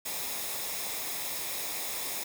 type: noise with comb filter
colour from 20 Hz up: white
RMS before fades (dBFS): -35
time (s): 0.05-2.24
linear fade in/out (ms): 10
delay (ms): 0.67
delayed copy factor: -0.5
effects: none